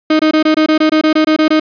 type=tone bursts; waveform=35% pulse; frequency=311.1 Hz; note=D#4; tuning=in tune; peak=-6 dBFS; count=13; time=0.1-1.598 s; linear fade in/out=5 ms; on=94 ms; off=23 ms; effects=resampled to 11025 Hz + 8-bit